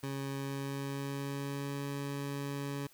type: tone with pitch glide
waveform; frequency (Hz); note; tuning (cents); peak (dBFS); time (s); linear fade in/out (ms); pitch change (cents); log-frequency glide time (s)
20% pulse; 137.4 to 140.86; C#3 to C#3; -15 to +28; -31; 0.03-2.87; 5; +43; 0.29-1.81
effects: white hiss -62 dBFS RMS until 2.93 s